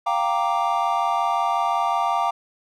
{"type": "chord", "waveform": "triangle", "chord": "G minor seventh", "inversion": "third", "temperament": "equal", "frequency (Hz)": [698.5, 784, 932.3, 1174.7], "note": ["F5", "G5", "Bb5", "D6"], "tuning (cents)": [0, 0, 0, 0], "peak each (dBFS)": -23, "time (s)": [0.06, 2.31], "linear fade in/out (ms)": 10, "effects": []}